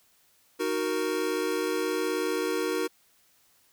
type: chord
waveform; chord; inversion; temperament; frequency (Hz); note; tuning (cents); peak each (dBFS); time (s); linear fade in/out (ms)
square; D# minor; none; equal; 311.1 / 370 / 466.2; D#4 / F#4 / A#4; 0 / 0 / 0; -33 / -31 / -31; 0.59-2.88; 20
effects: white hiss -64 dBFS RMS until 3.72 s